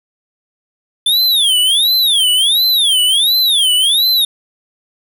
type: tone with vibrato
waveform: square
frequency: 3469 Hz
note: A7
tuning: 25 cents flat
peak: -10 dBFS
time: 1.06-4.25 s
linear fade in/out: 5 ms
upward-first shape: sine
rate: 1.4 Hz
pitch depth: 280 cents each way
effects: 7-bit